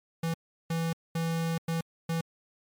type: tone bursts at uneven times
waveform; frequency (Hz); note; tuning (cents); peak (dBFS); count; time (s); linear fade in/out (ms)
square; 165; E3; +2; -28; 5; 0.23-0.34 / 0.7-0.93 / 1.15-1.58 / 1.68-1.81 / 2.09-2.21; 5
effects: MP3 96 kbps